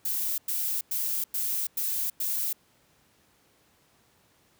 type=noise bursts; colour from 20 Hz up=violet; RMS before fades=-29 dBFS; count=6; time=0.05-2.53 s; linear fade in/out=5 ms; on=330 ms; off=100 ms; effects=pink hiss -64 dBFS RMS until 4.59 s + high-pass 80 Hz 12 dB/octave